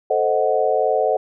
sine chord, A diminished seventh, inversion none, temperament equal, 440 / 523.3 / 622.3 / 740 Hz, A4 / C5 / Eb5 / Gb5, 0 / 0 / 0 / 0 cents, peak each -21 dBFS, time 0.1-1.17 s, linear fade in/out 5 ms, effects none

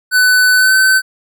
square tone with pitch glide, 1500 to 1528 Hz, F#6 to G6, +23 to -45 cents, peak -8 dBFS, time 0.11-1.02 s, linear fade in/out 50 ms, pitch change +32 cents, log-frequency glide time 0.55-0.74 s, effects none

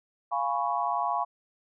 sine chord, C# dominant seventh, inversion first, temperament equal, 698.5 / 830.6 / 987.8 / 1108.7 Hz, E#5 / G#5 / B5 / C#6, 0 / 0 / 0 / 0 cents, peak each -31 dBFS, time 0.31-1.25 s, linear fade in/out 20 ms, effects none

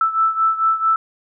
sine beating tone pair, 1318.5 / 1323 Hz, E6 / E6, 0 / +6 cents, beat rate 4.5 Hz, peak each -16 / -20 dBFS, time 0.01-0.96 s, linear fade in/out 2 ms, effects none

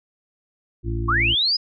harmonic tone, 56.7 Hz, A#1, 47 cents flat, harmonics 1 / 2 / 4 / 5 / 6, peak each -25 / -26 / -37 / -38 / -31 dBFS, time 0.83-1.36 s, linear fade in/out 50 ms
sine linear sweep, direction up, 1046.5 to 5090 Hz, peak -17 dBFS, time 1.08-1.57 s, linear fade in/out 10 ms
effects none

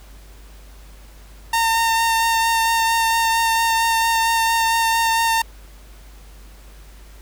sawtooth tone with vibrato, 911 Hz, A#5, 40 cents flat, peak -12 dBFS, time 1.53-5.42 s, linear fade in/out 5 ms, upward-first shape sine, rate 4.4 Hz, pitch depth 13 cents each way, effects added 50 Hz sine -40 dBFS peak until 7.21 s + pink hiss -49 dBFS RMS until 7.21 s

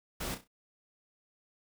pink noise with echo, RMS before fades -37 dBFS, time 0.2-0.35 s, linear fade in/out 10 ms, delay 32 ms, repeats 4, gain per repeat -9 dB, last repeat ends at 0.478 s, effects none

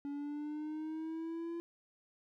triangle linear sweep, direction up, 282.9 to 340 Hz, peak -36 dBFS, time 0.05-1.6 s, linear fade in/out 0 ms, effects none

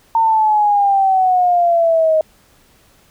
sine exponential sweep, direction down, 913 to 624 Hz, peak -10 dBFS, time 0.15-2.21 s, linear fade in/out 2 ms, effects pink hiss -52 dBFS RMS until 3.1 s

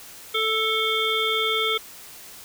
harmonic tone with a mistuned harmonic, 440 Hz, A4, in tune, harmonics 1 / 3 / 5 / 7 / 8, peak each -27 / -27 / -27 / -27 / -27 dBFS, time 0.34-1.78 s, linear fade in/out 10 ms, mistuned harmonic 7, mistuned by +66 cents, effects white hiss -43 dBFS RMS until 2.44 s

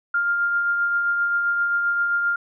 sine tone with tremolo, 1401 Hz, F6, 5 cents sharp, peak -17 dBFS, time 0.14-2.36 s, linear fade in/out 5 ms, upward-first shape triangle, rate 7.6 Hz, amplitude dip 35%, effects none

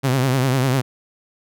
sawtooth tone with vibrato, 130.81 Hz, C3, in tune, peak -12 dBFS, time 0.03-0.82 s, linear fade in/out 20 ms, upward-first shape triangle, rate 10 Hz, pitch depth 110 cents each way, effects none

